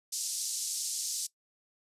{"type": "band-pass noise", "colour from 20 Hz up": "pink", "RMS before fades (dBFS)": -35, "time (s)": [0.12, 1.27], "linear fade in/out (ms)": 10, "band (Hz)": [5200, 9800], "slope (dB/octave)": 24, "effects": ["noise-tail reverb RT60 0.1 s tail -19 dB re dry", "resampled to 32000 Hz"]}